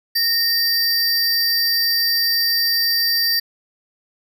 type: tone pair together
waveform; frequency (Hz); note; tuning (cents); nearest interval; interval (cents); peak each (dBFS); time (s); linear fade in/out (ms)
square; 1846 / 4652; A#6 / D8; -17 / -17; octave + major third; 1600; -24 / -17; 0.15-3.4; 10
effects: none